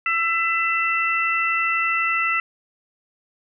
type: harmonic tone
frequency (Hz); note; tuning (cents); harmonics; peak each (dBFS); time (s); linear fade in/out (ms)
668; E5; +23; 2 / 3 / 4; -23 / -23 / -23; 0.06-2.4; 2
effects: none